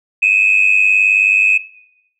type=tone pair together; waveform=sine; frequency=2489 / 2588 Hz; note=D#7 / E7; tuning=0 / -32 cents; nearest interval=minor second; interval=68 cents; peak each=-11 dBFS; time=0.22-1.58 s; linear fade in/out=10 ms; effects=noise-tail reverb RT60 0.9 s tail -18 dB re dry + tanh soft clip ceiling -2 dBFS